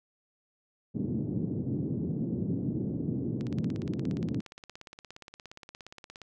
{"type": "band-pass noise", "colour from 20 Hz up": "pink", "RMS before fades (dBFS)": -32, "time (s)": [0.94, 4.41], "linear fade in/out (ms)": 20, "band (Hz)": [120, 320], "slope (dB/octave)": 24}
{"type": "click train", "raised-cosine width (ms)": 0.2, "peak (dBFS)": -28, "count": 49, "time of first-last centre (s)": [3.41, 6.217], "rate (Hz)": 17.1}
{"effects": []}